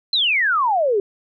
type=exponential sweep; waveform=sine; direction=down; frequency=4186 to 383.4 Hz; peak=-15 dBFS; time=0.13-1 s; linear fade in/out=2 ms; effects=none